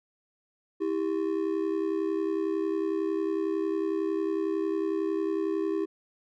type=ring-modulated tone; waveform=triangle; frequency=360 Hz; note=F#4; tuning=47 cents flat; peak=-21 dBFS; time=0.8-5.86 s; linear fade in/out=20 ms; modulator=35.5 Hz; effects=none